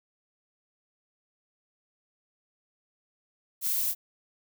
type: noise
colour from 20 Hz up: violet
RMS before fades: -28 dBFS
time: 3.61-3.95 s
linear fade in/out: 50 ms
effects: none